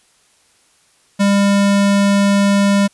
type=tone; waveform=square; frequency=200 Hz; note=G3; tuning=35 cents sharp; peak=-11 dBFS; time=1.19-2.88 s; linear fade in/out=20 ms; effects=white hiss -55 dBFS RMS until 2.93 s + resampled to 24000 Hz